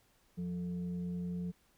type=tone with frequency modulation; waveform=sine; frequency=176.7 Hz; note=F3; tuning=21 cents sharp; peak=-35 dBFS; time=0.37-1.52 s; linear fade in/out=20 ms; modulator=263 Hz; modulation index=0.34; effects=pink hiss -70 dBFS RMS until 1.77 s